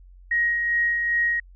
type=tone with tremolo; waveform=sine; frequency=1885 Hz; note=A#6; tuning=19 cents sharp; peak=-18 dBFS; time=0.31-1.4 s; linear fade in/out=5 ms; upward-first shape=sine; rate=2.5 Hz; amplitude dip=35%; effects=added 45 Hz sine -45 dBFS peak until 1.55 s

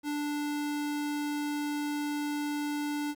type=tone; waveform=square; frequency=293.7 Hz; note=D4; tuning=in tune; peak=-31 dBFS; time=0.03-3.15 s; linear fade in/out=50 ms; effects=10-bit

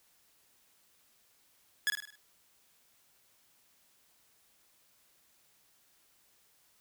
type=tone with echo; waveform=sawtooth; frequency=1690 Hz; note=G#6; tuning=30 cents sharp; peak=-23 dBFS; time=1.87-1.9 s; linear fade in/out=0 ms; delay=51 ms; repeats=5; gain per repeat=-6 dB; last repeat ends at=2.155 s; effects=white hiss -68 dBFS RMS until 6.8 s

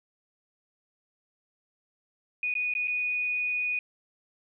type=tone with dropouts; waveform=sine; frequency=2473 Hz; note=D#7; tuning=11 cents flat; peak=-26 dBFS; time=2.43-3.79 s; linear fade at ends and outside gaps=2 ms; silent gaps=2.54-2.552 / 2.738-2.751 / 2.874-2.88 s; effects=none

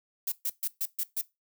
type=noise bursts; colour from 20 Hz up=violet; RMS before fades=-30 dBFS; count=6; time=0.27-1.214 s; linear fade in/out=5 ms; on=49 ms; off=130 ms; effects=noise-tail reverb RT60 0.2 s tail -19 dB re dry

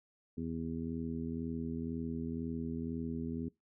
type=harmonic tone; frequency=82 Hz; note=E2; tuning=9 cents flat; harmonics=1 / 2 / 3 / 4 / 5; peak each=-45 / -42 / -38 / -47 / -47 dBFS; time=0.37-3.49 s; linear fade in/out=10 ms; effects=noise-tail reverb RT60 0.2 s tail -23 dB re dry

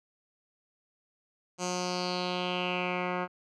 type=tone with low-pass filter sweep; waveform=10% pulse; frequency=180 Hz; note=F#3; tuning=47 cents flat; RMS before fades=-32 dBFS; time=1.58-3.28 s; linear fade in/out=50 ms; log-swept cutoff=6900 to 1700 Hz; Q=4; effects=none

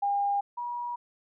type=tone pair in turn; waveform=sine; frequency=806 / 962.7 Hz; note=G5 / B5; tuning=+48 / -45 cents; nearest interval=minor third; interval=307 cents; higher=second; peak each=-24 / -31 dBFS; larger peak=first; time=0.02-0.41 / 0.57-0.96 s; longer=neither; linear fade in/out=10 ms; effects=none

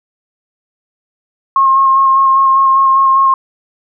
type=tone with vibrato; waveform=sine; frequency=1075 Hz; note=C6; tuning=47 cents sharp; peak=-6 dBFS; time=1.56-3.34 s; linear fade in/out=2 ms; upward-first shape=square; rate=5 Hz; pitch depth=13 cents each way; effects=none

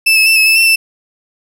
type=tone with pitch steps; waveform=35% pulse; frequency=2641 / 2595 / 2660 / 2588 / 2625 / 2689 / 2656 Hz; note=E7 / E7 / E7 / E7 / E7 / E7 / E7; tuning=+3 / -28 / +15 / -32 / -8 / +34 / +12 cents; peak=-5 dBFS; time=0.06-0.76 s; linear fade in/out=10 ms; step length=100 ms; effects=none

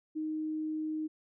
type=tone; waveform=sine; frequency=311.1 Hz; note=D#4; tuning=in tune; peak=-32 dBFS; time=0.15-1.08 s; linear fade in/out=20 ms; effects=none

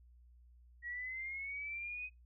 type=linear sweep; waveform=sine; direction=up; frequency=1900 to 2520 Hz; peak=-40 dBFS; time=0.82-2.1 s; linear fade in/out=50 ms; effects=noise-tail reverb RT60 0.2 s tail -24 dB re dry + added 60 Hz sine -59 dBFS peak until 2.25 s

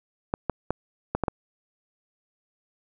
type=clicks; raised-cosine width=1 ms; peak=-10 dBFS; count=6; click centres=0.339 / 0.497 / 0.706 / 1.15 / 1.237 / 1.282 s; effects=none

